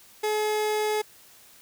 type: tone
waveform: 30% pulse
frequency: 425.8 Hz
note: G#4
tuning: 43 cents sharp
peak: -21 dBFS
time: 0.23-1.02 s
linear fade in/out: 10 ms
effects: white hiss -53 dBFS RMS until 1.61 s